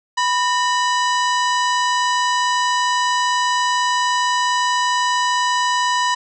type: harmonic tone with a mistuned harmonic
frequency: 987.8 Hz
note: B5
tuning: in tune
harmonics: 1 / 2 / 3 / 4 / 5 / 6 / 7 / 8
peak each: -17 / -23 / -27 / -29 / -31 / -33 / -34 / -35 dBFS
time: 0.17-6.15 s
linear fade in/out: 10 ms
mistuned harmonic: 2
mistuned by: -130 cents
effects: none